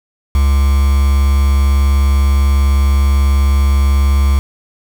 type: tone with quantisation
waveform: triangle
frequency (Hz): 69.3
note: C#2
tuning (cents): 0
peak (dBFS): -6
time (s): 0.35-4.39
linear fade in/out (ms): 0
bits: 4
effects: none